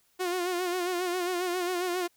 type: tone with vibrato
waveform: sawtooth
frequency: 358.6 Hz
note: F4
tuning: 46 cents sharp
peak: -24 dBFS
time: 0.19-2.08 s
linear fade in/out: 20 ms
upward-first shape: sine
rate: 7.4 Hz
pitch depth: 59 cents each way
effects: white hiss -68 dBFS RMS until 2.16 s